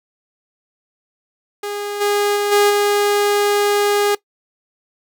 sawtooth tone with level steps, 410 Hz, G#4, 22 cents flat, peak -19 / -11 / -13 / -7 / -10 dBFS, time 1.63-4.15 s, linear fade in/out 5 ms, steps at 2 / 2.35 / 2.51 / 2.69 s, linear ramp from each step 20 ms, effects noise-tail reverb RT60 0.1 s tail -20 dB re dry

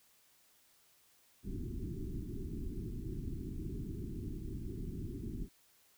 pink low-pass noise, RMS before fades -41 dBFS, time 1.43-5.49 s, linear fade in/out 50 ms, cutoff 390 Hz, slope 96 dB/octave, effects white hiss -68 dBFS RMS until 5.97 s

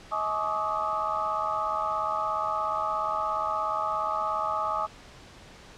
sine tone cluster, 635 / 850 / 1110 / 1190 / 1267 Hz, D#5 / G#5 / C#6 / D6 / D#6, +35 / +40 / +2 / +22 / +31 cents, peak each -34 / -32 / -34 / -32 / -31 dBFS, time 0.11-4.87 s, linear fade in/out 20 ms, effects pink hiss -49 dBFS RMS until 5.77 s + low-pass 6000 Hz 12 dB/octave

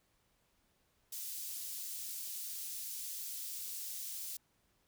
white high-pass noise, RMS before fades -43 dBFS, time 1.12-4.37 s, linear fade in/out 5 ms, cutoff 4800 Hz, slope 12 dB/octave, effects pink hiss -75 dBFS RMS until 4.87 s

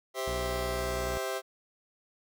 sawtooth chord, C major, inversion second, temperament just, 392.4 / 523.3 / 654.1 Hz, G4 / C5 / E5, +2 / 0 / -14 cents, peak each -32 dBFS, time 0.14-1.42 s, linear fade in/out 50 ms
sawtooth tone, 60.5 Hz, B1, 35 cents flat, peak -31 dBFS, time 0.27-1.18 s, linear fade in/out 5 ms
effects none

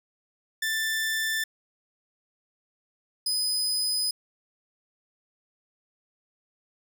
sawtooth tone pair in turn, 1770 / 5006 Hz, A6 / D#8, +10 / +10 cents, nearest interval octave + tritone, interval 1800 cents, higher second, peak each -22 dBFS, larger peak neither, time 0.62-1.44 / 3.26-4.11 s, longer second, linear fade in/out 5 ms, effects none

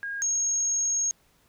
sine tone pair in turn, 1628 / 6536 Hz, G#6 / G#8, -35 / -29 cents, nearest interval 2 octaves, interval 2406 cents, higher second, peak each -30 / -23 dBFS, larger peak second, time 0.03-0.22 / 0.22-1.11 s, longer second, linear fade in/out 0 ms, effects pink hiss -64 dBFS RMS until 1.48 s

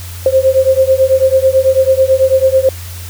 sine beating tone pair, 523.3 / 532.4 Hz, C5 / C5, 0 / +30 cents, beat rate 9.1 Hz, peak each -10 dBFS, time 0.26-2.69 s, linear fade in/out 2 ms, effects added 88 Hz sine -25 dBFS peak until 3.09 s + white hiss -32 dBFS RMS until 3.09 s

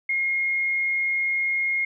sine tone, 2145 Hz, C7, 42 cents sharp, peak -21 dBFS, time 0.09-1.85 s, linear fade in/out 5 ms, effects none

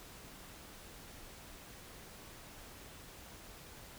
silence, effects pink hiss -53 dBFS RMS until 3.98 s

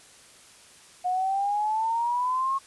sine exponential sweep, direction up, 720 to 1094 Hz, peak -23 dBFS, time 1.04-2.59 s, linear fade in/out 20 ms, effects white hiss -52 dBFS RMS until 2.66 s + resampled to 24000 Hz

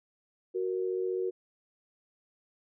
sine tone pair together, 371.1 / 466.2 Hz, F#4 / A#4, +5 / 0 cents, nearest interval major third, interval 395 cents, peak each -30 / -34 dBFS, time 0.54-1.31 s, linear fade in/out 20 ms, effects none

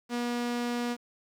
sawtooth tone, 240.7 Hz, B3, 44 cents flat, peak -25 dBFS, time 0.09-0.97 s, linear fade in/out 50 ms, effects low-pass 8000 Hz 12 dB/octave + 9-bit

